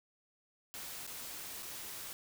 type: noise with dropouts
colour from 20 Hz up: white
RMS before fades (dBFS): -45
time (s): 0.74-2.13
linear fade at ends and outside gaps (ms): 0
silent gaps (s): 1.067-1.075 / 1.624-1.628
effects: none